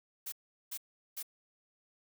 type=noise bursts; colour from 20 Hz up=blue; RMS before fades=-40 dBFS; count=3; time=0.26-1.229 s; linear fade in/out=10 ms; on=63 ms; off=390 ms; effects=none